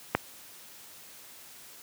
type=click; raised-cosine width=0.5 ms; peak=-7 dBFS; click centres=0.15 s; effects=white hiss -50 dBFS RMS until 1.82 s + high-pass 80 Hz 12 dB/octave